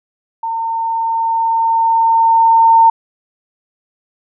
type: tone with level ramp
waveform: sine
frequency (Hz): 909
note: A#5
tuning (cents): -44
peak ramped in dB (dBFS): -17 to -4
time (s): 0.43-2.9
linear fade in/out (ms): 5
effects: none